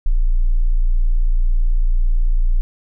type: tone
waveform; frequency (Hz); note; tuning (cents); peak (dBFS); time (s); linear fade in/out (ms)
sine; 29.05; A#0; -5; -11; 0.06-2.61; 0
effects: none